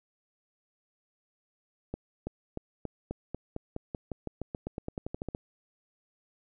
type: accelerating click train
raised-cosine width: 2 ms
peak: -21 dBFS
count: 22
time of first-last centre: 1.94-5.349 s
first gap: 330 ms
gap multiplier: 0.92
effects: none